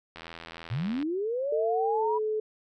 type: click train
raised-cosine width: 0.3 ms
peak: -25 dBFS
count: 73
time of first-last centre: 0.16-1.026 s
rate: 83.1 Hz
type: linear sweep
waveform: sine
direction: up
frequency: 100 to 987.8 Hz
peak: -27 dBFS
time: 0.7-2.19 s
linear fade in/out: 20 ms
type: tone with pitch glide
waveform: sine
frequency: 450 to 431.4 Hz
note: A4 to A4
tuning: +39 to -34 cents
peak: -26 dBFS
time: 1.52-2.4 s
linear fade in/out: 5 ms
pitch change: -73 cents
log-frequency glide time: 1.93-2.06 s
effects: none